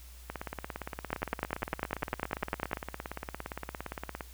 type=two click trains; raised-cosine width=0.5 ms; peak=-14 / -21 dBFS; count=17 / 69; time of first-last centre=1.13-2.732 / 0.3-4.208 s; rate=9.99 / 17.4 Hz; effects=added 60 Hz sine -48 dBFS peak until 4.33 s + white hiss -56 dBFS RMS until 4.33 s